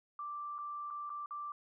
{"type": "tone with dropouts", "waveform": "sine", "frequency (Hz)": 1174.7, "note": "D6", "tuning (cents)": 0, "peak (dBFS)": -39, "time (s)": [0.19, 1.52], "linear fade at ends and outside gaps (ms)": 2, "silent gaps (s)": [[0.583, 0.587], [0.904, 0.908], [1.095, 1.101], [1.26, 1.308]], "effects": []}